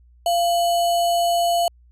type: tone with sample-and-hold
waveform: sine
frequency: 690 Hz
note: F5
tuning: 21 cents flat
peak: -16 dBFS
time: 0.26-1.68 s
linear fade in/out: 2 ms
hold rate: 3675 Hz
effects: added 60 Hz sine -49 dBFS peak until 1.91 s + resampled to 32000 Hz